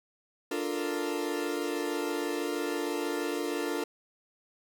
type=chord; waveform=40% pulse; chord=Bb major seventh; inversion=first; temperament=equal; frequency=293.7 / 349.2 / 440 / 466.2 Hz; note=D4 / F4 / A4 / Bb4; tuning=0 / 0 / 0 / 0 cents; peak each=-34 / -34 / -36 / -36 dBFS; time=0.51-3.84 s; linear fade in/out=5 ms; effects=none